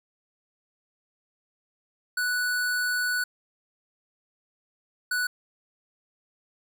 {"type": "tone bursts at uneven times", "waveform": "square", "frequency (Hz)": 1480, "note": "F#6", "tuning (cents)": 0, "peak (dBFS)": -25, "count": 2, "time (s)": [[2.17, 3.24], [5.11, 5.27]], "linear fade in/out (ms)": 5, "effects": []}